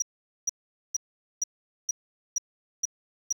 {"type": "tone bursts", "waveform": "sine", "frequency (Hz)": 5800, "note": "F#8", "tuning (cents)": -35, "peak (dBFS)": -20, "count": 8, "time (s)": [0, 3.326], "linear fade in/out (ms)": 5, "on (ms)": 22, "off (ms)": 450, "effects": ["tanh soft clip ceiling -22 dBFS", "9-bit"]}